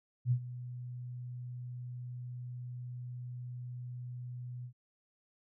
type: tone with ADSR envelope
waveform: sine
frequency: 123.47 Hz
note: B2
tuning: in tune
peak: -24 dBFS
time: 0.25-4.73 s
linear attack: 63 ms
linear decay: 76 ms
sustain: -16 dB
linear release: 83 ms
effects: none